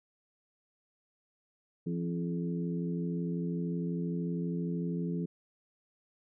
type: harmonic tone with a mistuned harmonic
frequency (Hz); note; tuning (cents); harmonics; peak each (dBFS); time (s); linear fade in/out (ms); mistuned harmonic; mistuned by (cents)
85.5; F2; -36; 2 / 3 / 4 / 5; -32 / -39 / -42 / -42; 1.86-5.26; 10; 3; +49
effects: none